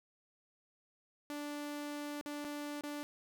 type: tone with dropouts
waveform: sawtooth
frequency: 292.8 Hz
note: D4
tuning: 5 cents flat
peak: -36 dBFS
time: 1.3-3.03 s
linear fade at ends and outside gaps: 0 ms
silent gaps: 2.212-2.26 / 2.443-2.449 / 2.81-2.836 s
effects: none